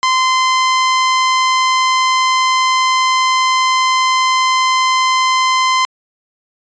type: tone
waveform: sawtooth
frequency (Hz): 1035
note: C6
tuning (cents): -19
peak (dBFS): -7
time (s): 0.03-5.85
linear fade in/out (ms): 0
effects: resampled to 16000 Hz